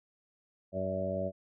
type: harmonic tone with a mistuned harmonic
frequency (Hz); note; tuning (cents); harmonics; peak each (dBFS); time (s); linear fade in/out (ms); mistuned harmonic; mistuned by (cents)
95.2; F#2; +50; 1 / 2 / 3 / 4 / 5 / 6 / 7; -40 / -38 / -45 / -43 / -45 / -34 / -38; 0.72-1.32; 50; 7; -34
effects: none